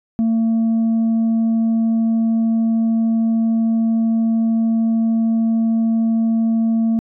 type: tone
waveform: sine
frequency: 226.1 Hz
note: A3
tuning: 47 cents sharp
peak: -11 dBFS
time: 0.19-6.99 s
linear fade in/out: 0 ms
effects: tanh soft clip ceiling -13 dBFS

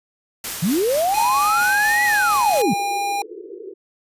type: noise with tremolo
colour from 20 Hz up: white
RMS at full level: -27 dBFS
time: 0.44-2.62 s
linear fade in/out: 2 ms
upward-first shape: sine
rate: 4.3 Hz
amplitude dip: 30%
type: linear two-way sweep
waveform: sine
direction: up then down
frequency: 146.83 to 1975.5 to 146.83 Hz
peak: -16 dBFS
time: 0.62-2.74 s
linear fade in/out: 10 ms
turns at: 2.04 s
type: tone with pitch glide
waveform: square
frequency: 830.6 to 806 Hz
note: G#5 to G5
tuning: 0 to +48 cents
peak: -21 dBFS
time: 1.14-3.22 s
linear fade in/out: 2 ms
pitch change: -52 cents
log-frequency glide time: 2.53-2.72 s
type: band-pass noise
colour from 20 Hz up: pink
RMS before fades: -36 dBFS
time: 2.63-3.74 s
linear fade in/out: 10 ms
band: 340 to 460 Hz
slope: 96 dB/octave
effects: resampled to 32000 Hz

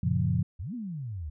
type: chord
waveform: sine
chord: Gb major seventh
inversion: none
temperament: equal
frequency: 92.5 / 116.54 / 138.59 / 174.61 Hz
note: Gb2 / Bb2 / Db3 / F3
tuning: 0 / 0 / 0 / 0 cents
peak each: -29 dBFS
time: 0.03-0.43 s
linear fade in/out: 5 ms
type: exponential two-way sweep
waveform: sine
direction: up then down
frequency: 70 to 257.3 to 70 Hz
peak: -33 dBFS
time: 0.59-1.3 s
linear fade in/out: 10 ms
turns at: 0.74 s
effects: none

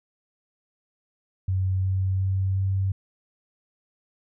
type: tone with pitch steps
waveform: sine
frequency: 94.1 / 94.81 / 95.52 / 96.24 Hz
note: F#2 / F#2 / G2 / G2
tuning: +30 / +43 / -44 / -31 cents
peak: -21 dBFS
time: 1.48-2.92 s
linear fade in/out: 5 ms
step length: 360 ms
effects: none

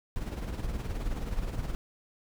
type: noise with tremolo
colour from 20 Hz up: brown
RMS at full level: -31 dBFS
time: 0.16-1.75 s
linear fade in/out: 0 ms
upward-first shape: sine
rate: 19 Hz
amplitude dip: 55%
effects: none

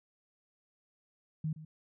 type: tone with echo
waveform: sine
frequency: 156.4 Hz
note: D#3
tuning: 9 cents sharp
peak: -31 dBFS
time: 1.44-1.53 s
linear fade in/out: 5 ms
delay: 120 ms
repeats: 1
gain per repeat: -14 dB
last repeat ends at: 1.65 s
effects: none

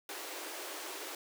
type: high-pass noise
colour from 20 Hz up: pink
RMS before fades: -43 dBFS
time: 0.09-1.15 s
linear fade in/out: 2 ms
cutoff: 300 Hz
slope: 96 dB/octave
effects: none

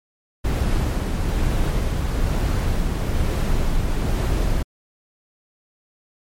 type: noise with tremolo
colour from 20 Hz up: brown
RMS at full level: -19 dBFS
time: 0.44-4.63 s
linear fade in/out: 10 ms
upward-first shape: sine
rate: 1.1 Hz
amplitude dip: 25%
effects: MP3 64 kbps

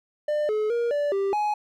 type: tone with pitch steps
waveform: triangle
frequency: 598 / 427.8 / 472.1 / 582 / 393.5 / 839 Hz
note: D5 / A4 / A#4 / D5 / G4 / G#5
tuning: +31 / -49 / +22 / -16 / +7 / +17 cents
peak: -20 dBFS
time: 0.28-1.54 s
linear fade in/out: 5 ms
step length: 210 ms
effects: none

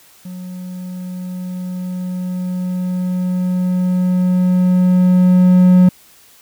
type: tone with level ramp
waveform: triangle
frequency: 181.9 Hz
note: F#3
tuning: 29 cents flat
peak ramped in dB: -25 to -3 dBFS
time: 0.25-5.89 s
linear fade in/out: 5 ms
effects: white hiss -47 dBFS RMS until 6.41 s

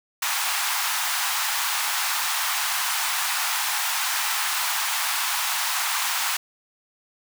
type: high-pass noise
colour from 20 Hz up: pink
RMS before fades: -25 dBFS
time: 0.22-6.37 s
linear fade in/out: 5 ms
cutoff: 810 Hz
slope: 48 dB/octave
effects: none

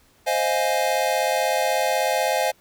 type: chord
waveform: square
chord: F minor seventh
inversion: second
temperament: equal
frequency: 523.3 / 622.3 / 698.5 / 830.6 Hz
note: C5 / Eb5 / F5 / Ab5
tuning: 0 / 0 / 0 / 0 cents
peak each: -26 dBFS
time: 0.26-2.52 s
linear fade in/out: 20 ms
effects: pink hiss -58 dBFS RMS until 2.6 s

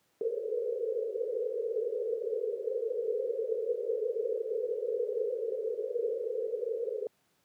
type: band-pass noise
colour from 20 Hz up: pink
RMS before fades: -33 dBFS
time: 0.21-7.07 s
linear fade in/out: 2 ms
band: 430 to 500 Hz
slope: 96 dB/octave
effects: pink hiss -72 dBFS RMS until 7.44 s + high-pass 150 Hz 12 dB/octave

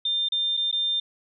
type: tone with dropouts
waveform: sine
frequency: 3600 Hz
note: A7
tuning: 39 cents sharp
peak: -22 dBFS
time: 0.05-1 s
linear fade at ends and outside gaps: 5 ms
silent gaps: 0.287-0.32 / 0.569-0.573 / 0.714-0.726 s
effects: none

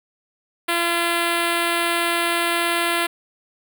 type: tone with notch filter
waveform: 5% pulse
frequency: 341.3 Hz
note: F4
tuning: 40 cents flat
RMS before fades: -21 dBFS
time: 0.68-3.07 s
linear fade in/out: 10 ms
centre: 5500 Hz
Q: 1.2
effects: none

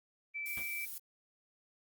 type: tone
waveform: sine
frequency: 2321 Hz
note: D7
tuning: 21 cents flat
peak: -37 dBFS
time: 0.34-0.86 s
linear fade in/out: 20 ms
type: noise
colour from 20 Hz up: violet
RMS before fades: -43 dBFS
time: 0.46-0.98 s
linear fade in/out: 0 ms
type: noise with exponential decay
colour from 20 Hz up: pink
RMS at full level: -42 dBFS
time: 0.57-0.71 s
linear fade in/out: 5 ms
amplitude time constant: 30 ms
effects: Opus 24 kbps

